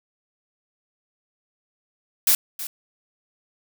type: noise with echo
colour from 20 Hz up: blue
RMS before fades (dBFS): -17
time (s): 2.27-2.35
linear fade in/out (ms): 2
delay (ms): 320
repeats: 1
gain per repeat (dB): -14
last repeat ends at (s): 2.67
effects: none